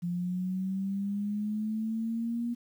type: linear sweep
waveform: sine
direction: up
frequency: 172.9 to 239 Hz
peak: -29 dBFS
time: 0.02-2.55 s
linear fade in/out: 20 ms
effects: 10-bit